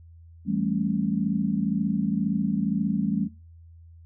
sine chord, A dominant seventh, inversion second, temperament just, 165 / 198 / 220 / 275 Hz, E3 / G3 / A3 / C#4, +2 / +18 / 0 / -14 cents, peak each -31 / -26 / -28 / -31 dBFS, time 0.45-3.29 s, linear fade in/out 50 ms, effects noise-tail reverb RT60 0.3 s tail -20 dB re dry + added 83 Hz sine -46 dBFS peak until 4.05 s

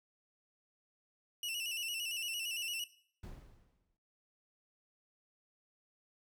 sawtooth tone with vibrato, 2794 Hz, F7, in tune, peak -34 dBFS, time 1.43-2.84 s, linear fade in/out 2 ms, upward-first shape square, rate 8.8 Hz, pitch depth 67 cents each way
brown noise with exponential decay, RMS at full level -45 dBFS, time 3.23-3.97 s, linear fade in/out 5 ms, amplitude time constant 160 ms
effects noise-tail reverb RT60 0.6 s tail -18 dB re dry

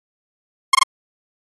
sawtooth tone bursts, 1072 Hz, C6, 42 cents sharp, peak -4 dBFS, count 3, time 0.73-0.832 s, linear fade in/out 5 ms, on 20 ms, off 21 ms, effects AAC 32 kbps

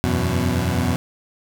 20% pulse chord, E suspended second, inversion none, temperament equal with one note detuned, 83.17 / 92.5 / 123.47 Hz, E2 / F#2 / B2, +16 / 0 / 0 cents, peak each -18 dBFS, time 0.04-0.96 s, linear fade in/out 0 ms, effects 8-bit

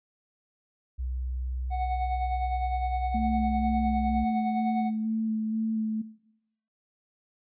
sine tone, 63.1 Hz, B1, 38 cents sharp, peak -29 dBFS, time 0.98-4.25 s, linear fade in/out 20 ms
triangle tone with tremolo, 740 Hz, F#5, in tune, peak -24 dBFS, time 1.7-4.91 s, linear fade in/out 50 ms, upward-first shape sine, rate 9.8 Hz, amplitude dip 50%
sine tone with vibrato, 220 Hz, A3, in tune, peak -27 dBFS, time 3.14-6.02 s, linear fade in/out 10 ms, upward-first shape square, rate 2.1 Hz, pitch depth 14 cents each way
effects noise-tail reverb RT60 0.8 s tail -18 dB re dry + resampled to 8000 Hz

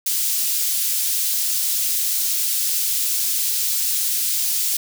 white high-pass noise, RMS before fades -21 dBFS, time 0.06-4.77 s, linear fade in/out 5 ms, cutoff 4200 Hz, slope 12 dB/octave, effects none

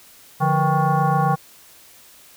sine tone with frequency modulation, 466.2 Hz, A#4, in tune, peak -15 dBFS, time 0.4-1.36 s, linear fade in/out 20 ms, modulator 320 Hz, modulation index 2.1, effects white hiss -48 dBFS RMS until 2.36 s

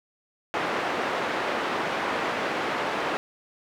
pink band-pass noise, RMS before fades -28 dBFS, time 0.54-3.17 s, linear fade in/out 0 ms, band 390 to 2100 Hz, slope 12 dB/octave, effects none

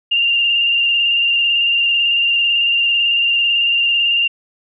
sine tone with vibrato, 2795 Hz, F7, 1 cent sharp, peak -12 dBFS, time 0.11-4.28 s, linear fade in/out 10 ms, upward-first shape square, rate 18 Hz, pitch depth 19 cents each way, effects none

